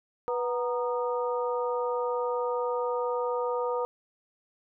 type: harmonic tone with a mistuned harmonic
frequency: 245.5 Hz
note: B3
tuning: 10 cents flat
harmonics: 2 / 3 / 4 / 5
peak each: -28 / -40 / -33 / -36 dBFS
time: 0.28-3.85 s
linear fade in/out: 0 ms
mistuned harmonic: 4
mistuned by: -84 cents
effects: none